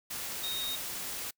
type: tone in noise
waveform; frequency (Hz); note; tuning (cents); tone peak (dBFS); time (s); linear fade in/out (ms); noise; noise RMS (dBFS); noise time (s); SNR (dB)
sine; 3729; A#7; 0; -33; 0.43-0.76; 10; white; -38; 0.1-1.31; +2
effects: noise-tail reverb RT60 0.1 s tail -25 dB re dry